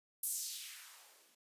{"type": "noise with band-pass filter sweep", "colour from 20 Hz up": "violet", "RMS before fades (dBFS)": -45, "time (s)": [0.23, 1.35], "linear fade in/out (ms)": 5, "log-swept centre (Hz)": [11000, 240], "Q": 1.6, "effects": ["resampled to 32000 Hz"]}